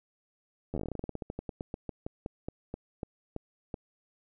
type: slowing click train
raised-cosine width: 2 ms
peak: -22 dBFS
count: 29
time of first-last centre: 0.74-3.742 s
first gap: 11 ms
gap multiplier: 1.14
effects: none